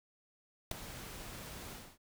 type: noise with ADSR envelope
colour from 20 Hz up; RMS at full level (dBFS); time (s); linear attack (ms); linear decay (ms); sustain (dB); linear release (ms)
pink; -33; 0.71-1.98; 4; 6; -14; 260
effects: none